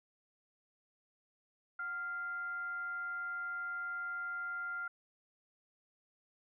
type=tone with frequency modulation; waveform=sine; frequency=1396.9 Hz; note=F6; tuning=in tune; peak=-37 dBFS; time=1.79-4.88 s; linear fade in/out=5 ms; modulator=652 Hz; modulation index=0.23; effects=none